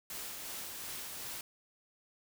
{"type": "noise with tremolo", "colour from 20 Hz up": "white", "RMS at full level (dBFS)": -42, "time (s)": [0.1, 1.41], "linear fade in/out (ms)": 2, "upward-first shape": "sine", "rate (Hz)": 2.7, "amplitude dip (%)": 25, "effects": []}